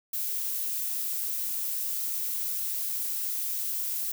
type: noise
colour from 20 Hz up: violet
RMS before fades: -31 dBFS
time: 0.13-4.12 s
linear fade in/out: 5 ms
effects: none